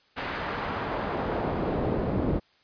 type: noise with band-pass filter sweep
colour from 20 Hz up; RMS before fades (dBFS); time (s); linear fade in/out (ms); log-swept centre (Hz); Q
brown; -29; 0.16-2.4; 20; 1800 to 310; 0.83
effects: white hiss -63 dBFS RMS until 2.63 s + resampled to 11025 Hz